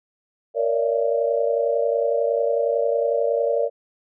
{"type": "tone cluster", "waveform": "sine", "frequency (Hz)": [465.2, 568, 599, 673], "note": ["A#4", "C#5", "D5", "E5"], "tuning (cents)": [-4, 42, 34, 36], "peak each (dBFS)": [-22, -22, -27, -28], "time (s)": [0.54, 3.7], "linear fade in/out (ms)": 50, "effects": []}